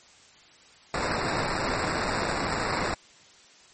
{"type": "noise with sample-and-hold", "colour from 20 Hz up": "white", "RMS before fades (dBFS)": -28, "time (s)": [0.94, 2.94], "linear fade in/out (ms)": 2, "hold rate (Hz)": 3150, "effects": ["white hiss -54 dBFS RMS until 3.73 s", "MP3 32 kbps"]}